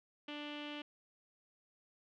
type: tone with low-pass filter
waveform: sawtooth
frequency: 294.7 Hz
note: D4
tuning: 6 cents sharp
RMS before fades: -45 dBFS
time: 0.28-0.82 s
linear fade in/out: 5 ms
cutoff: 3000 Hz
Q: 5.2
effects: none